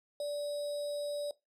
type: tone with sample-and-hold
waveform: sine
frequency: 583 Hz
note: D5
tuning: 13 cents flat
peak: -33 dBFS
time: 0.2-1.31 s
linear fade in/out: 2 ms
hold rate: 4410 Hz
effects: noise-tail reverb RT60 0.2 s tail -19 dB re dry + low-pass 11000 Hz 12 dB/octave